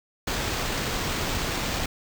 pink noise with sample-and-hold, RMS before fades -28 dBFS, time 0.27-1.86 s, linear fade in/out 5 ms, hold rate 11025 Hz, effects none

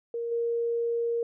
sine tone with level steps, 467.6 Hz, A#4, 5 cents sharp, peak -29 / -25 dBFS, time 0.14-1.23 s, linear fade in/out 2 ms, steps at 0.31 s, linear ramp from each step 10 ms, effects none

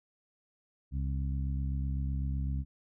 harmonic tone, 67.9 Hz, C#2, 35 cents flat, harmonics 1 / 2 / 3 / 4, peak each -31 / -36 / -43 / -47 dBFS, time 0.91-2.65 s, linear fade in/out 50 ms, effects none

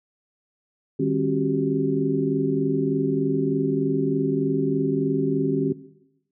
sine tone cluster, 153.1 / 198.1 / 269.6 / 368.1 / 391.4 Hz, D#3 / G3 / C#4 / F#4 / G4, -28 / +18 / -48 / -9 / -3 cents, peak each -26 / -31 / -23 / -28 / -26 dBFS, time 0.99-5.73 s, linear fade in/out 10 ms, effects noise-tail reverb RT60 0.9 s tail -17 dB re dry

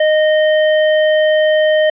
square tone, 618 Hz, D#5, 12 cents flat, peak -10 dBFS, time 0-1.9 s, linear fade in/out 5 ms, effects resampled to 8000 Hz

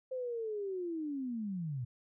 sine linear sweep, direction down, 523.3 to 115.6 Hz, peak -35 dBFS, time 0.11-1.85 s, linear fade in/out 10 ms, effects none

